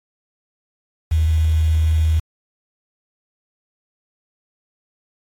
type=tone with quantisation; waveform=sine; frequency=79.5 Hz; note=D#2; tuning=38 cents sharp; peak=-13 dBFS; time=1.11-2.2 s; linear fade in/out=10 ms; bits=6; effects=AAC 64 kbps